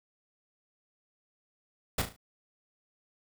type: noise with echo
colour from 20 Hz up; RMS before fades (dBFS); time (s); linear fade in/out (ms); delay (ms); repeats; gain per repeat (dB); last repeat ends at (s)
pink; -28; 1.98-2.02; 5; 36; 4; -8; 2.164
effects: none